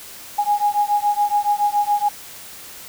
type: beating tone pair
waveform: sine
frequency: 822 / 829.1 Hz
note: G#5 / G#5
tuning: -18 / -3 cents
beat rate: 7.1 Hz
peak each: -19 dBFS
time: 0.38-2.09 s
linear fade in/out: 10 ms
effects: white hiss -38 dBFS RMS until 2.88 s